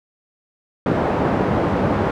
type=band-pass noise; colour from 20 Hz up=pink; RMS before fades=-19 dBFS; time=0.86-2.11 s; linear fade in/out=2 ms; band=120 to 960 Hz; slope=12 dB/octave; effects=none